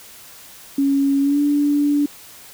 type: tone with pitch glide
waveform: sine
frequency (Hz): 277.2 to 290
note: C#4 to D4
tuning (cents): 0 to -22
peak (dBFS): -14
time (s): 0.78-2.06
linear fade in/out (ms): 5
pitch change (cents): +78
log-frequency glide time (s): 1.21-1.4
effects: white hiss -42 dBFS RMS until 2.53 s